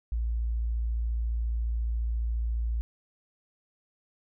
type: tone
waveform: sine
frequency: 57.2 Hz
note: A#1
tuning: 32 cents flat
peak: -26 dBFS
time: 0.12-2.81 s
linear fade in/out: 0 ms
effects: none